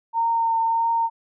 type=tone with vibrato; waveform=sine; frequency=915 Hz; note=A#5; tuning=32 cents flat; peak=-18 dBFS; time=0.13-1.1 s; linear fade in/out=50 ms; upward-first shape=triangle; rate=1.6 Hz; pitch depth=16 cents each way; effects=none